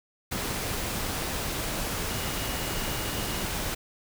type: tone in noise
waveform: sine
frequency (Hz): 2876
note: F#7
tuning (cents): -50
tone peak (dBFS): -42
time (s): 2.09-3.43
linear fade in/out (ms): 10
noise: pink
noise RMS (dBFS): -31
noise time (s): 0.31-3.75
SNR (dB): -14
effects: none